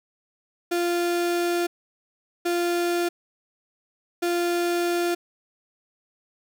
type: tone bursts at uneven times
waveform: 35% pulse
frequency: 347.5 Hz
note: F4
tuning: 9 cents flat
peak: -20 dBFS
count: 3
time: 0.71-1.67 / 2.45-3.09 / 4.22-5.15 s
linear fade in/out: 10 ms
effects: none